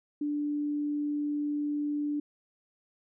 sine tone, 293.7 Hz, D4, in tune, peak -28 dBFS, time 0.21-2.2 s, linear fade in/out 5 ms, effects none

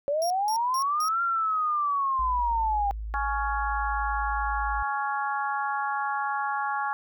sine linear two-way sweep, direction up then down, 554.4 to 1388 to 793 Hz, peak -23 dBFS, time 0.08-2.91 s, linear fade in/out 0 ms, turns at 1.22 s
sawtooth tone bursts, 5588 Hz, F8, in tune, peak -30 dBFS, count 4, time 0.22-1.084 s, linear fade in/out 0 ms, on 81 ms, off 180 ms
sine tone, 53.5 Hz, A1, 48 cents flat, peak -31 dBFS, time 2.19-4.83 s, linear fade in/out 5 ms
harmonic tone, 278.7 Hz, C#4, 9 cents sharp, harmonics 3 / 4 / 5 / 6, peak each -29 / -31 / -33 / -35 dBFS, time 3.14-6.93 s, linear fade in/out 0 ms
effects none

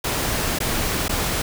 pink noise with dropouts, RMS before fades -23 dBFS, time 0.04-1.42 s, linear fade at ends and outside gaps 5 ms, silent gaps 0.588-0.602 / 1.082-1.093 s, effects none

